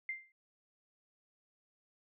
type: tone with exponential decay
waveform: sine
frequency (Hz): 2093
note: C7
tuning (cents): 0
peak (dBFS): -33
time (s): 0.09-0.32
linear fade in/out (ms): 2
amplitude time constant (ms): 50
effects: none